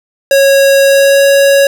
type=tone with pitch glide; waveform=square; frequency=550 to 555.4 Hz; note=C#5 to C#5; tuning=-14 to +3 cents; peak=-5 dBFS; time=0.31-1.67 s; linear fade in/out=2 ms; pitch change=+17 cents; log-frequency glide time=0.83-1.24 s; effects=none